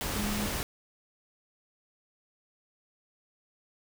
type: tone in noise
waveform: sine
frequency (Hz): 207.8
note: G#3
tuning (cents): +1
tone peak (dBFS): -32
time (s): 0.16-0.46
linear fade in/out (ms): 0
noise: pink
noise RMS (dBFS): -33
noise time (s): 0.01-0.63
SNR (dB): -2
effects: none